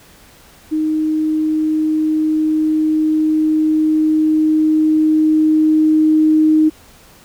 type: tone with level ramp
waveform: sine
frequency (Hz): 311.1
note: D#4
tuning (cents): 0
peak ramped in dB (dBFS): -14 to -8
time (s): 0.71-6.7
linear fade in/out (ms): 20
effects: pink hiss -45 dBFS RMS until 7.24 s